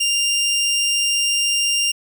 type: tone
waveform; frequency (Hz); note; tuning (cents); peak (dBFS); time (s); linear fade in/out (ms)
20% pulse; 2794; F7; 0; -12; 0-1.92; 10
effects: none